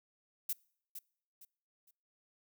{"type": "noise with echo", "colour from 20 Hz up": "violet", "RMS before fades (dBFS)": -35, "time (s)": [0.49, 0.53], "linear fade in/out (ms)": 5, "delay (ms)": 460, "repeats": 3, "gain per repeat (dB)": -10, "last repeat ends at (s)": 1.91, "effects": ["noise-tail reverb RT60 0.6 s tail -26 dB re dry"]}